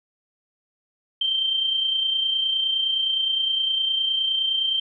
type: tone with amplitude modulation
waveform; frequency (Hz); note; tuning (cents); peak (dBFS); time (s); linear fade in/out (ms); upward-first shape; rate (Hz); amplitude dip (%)
sine; 3136; G7; 0; -18; 1.21-4.8; 5; sine; 29.7; 45
effects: none